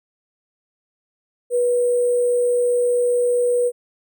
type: tone with sample-and-hold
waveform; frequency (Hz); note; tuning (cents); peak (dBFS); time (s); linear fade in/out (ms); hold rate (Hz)
sine; 487.6; B4; -22; -15; 1.5-3.72; 50; 8820
effects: none